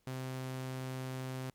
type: tone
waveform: sawtooth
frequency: 130 Hz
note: C3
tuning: 11 cents flat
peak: -34 dBFS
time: 0.07-1.5 s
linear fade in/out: 2 ms
effects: pink hiss -75 dBFS RMS until 1.54 s + MP3 96 kbps